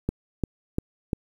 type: click train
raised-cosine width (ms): 3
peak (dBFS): -11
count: 4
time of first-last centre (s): 0.09-1.132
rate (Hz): 2.88
effects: 8-bit